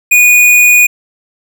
square tone, 2460 Hz, D#7, 20 cents flat, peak -4 dBFS, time 0.11-0.87 s, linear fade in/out 10 ms, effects none

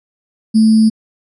sine tone with sample-and-hold, 220 Hz, A3, in tune, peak -6 dBFS, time 0.54-0.9 s, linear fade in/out 20 ms, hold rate 4900 Hz, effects resampled to 24000 Hz

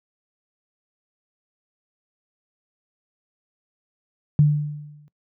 sine tone with exponential decay, 148.3 Hz, D3, 17 cents sharp, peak -9 dBFS, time 4.39-5.08 s, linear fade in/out 0 ms, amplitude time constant 150 ms, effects noise-tail reverb RT60 0.1 s tail -20 dB re dry + high-pass 80 Hz 12 dB/octave

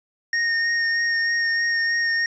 square tone with vibrato, 1848 Hz, A#6, 16 cents flat, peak -20 dBFS, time 0.33-2.26 s, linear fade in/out 2 ms, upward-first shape sine, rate 3.2 Hz, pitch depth 13 cents each way, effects resampled to 16000 Hz + 9-bit

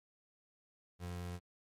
30% pulse tone, 88.4 Hz, F2, 22 cents sharp, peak -38 dBFS, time 0.99-1.4 s, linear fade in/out 50 ms, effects MP3 64 kbps

